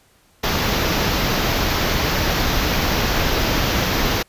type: band-stop noise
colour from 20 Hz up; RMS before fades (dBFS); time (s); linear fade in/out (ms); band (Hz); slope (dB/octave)
pink; -19; 0.43-4.23; 10; 6200 to 13000; 48
effects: pink hiss -56 dBFS RMS until 4.28 s + resampled to 32000 Hz